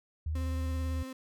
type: tone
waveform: sine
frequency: 77.78 Hz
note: D#2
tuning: in tune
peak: -30 dBFS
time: 0.26-1.03 s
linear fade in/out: 5 ms
type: tone with vibrato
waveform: 35% pulse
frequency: 261.6 Hz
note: C4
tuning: in tune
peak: -38 dBFS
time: 0.35-1.13 s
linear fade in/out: 5 ms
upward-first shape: sine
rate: 18 Hz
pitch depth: 14 cents each way
effects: none